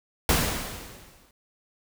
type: noise with exponential decay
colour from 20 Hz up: pink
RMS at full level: -20 dBFS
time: 0.29-1.31 s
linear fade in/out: 2 ms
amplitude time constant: 220 ms
effects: none